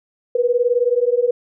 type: beating tone pair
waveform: sine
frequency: 476.6 / 495.6 Hz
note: A#4 / B4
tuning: +38 / +6 cents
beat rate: 19 Hz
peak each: -17 dBFS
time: 0.35-1.31 s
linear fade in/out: 5 ms
effects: none